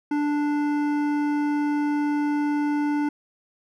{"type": "tone with hard clipping", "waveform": "triangle", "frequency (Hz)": 293.7, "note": "D4", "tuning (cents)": 0, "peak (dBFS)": -23, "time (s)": [0.11, 3.09], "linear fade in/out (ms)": 5, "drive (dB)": 16, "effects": []}